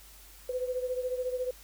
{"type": "beating tone pair", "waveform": "sine", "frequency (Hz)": [501, 515], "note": ["B4", "C5"], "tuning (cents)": [25, -28], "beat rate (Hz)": 14, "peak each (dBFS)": [-31, -36], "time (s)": [0.49, 1.51], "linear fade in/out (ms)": 5, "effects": ["added 50 Hz sine -54 dBFS peak until 1.63 s", "white hiss -54 dBFS RMS until 1.63 s"]}